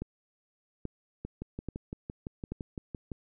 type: two click trains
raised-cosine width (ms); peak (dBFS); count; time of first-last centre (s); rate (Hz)
3; -24 / -22; 12 / 4; 1.25-3.118 / 0.02-2.52; 5.89 / 1.2
effects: none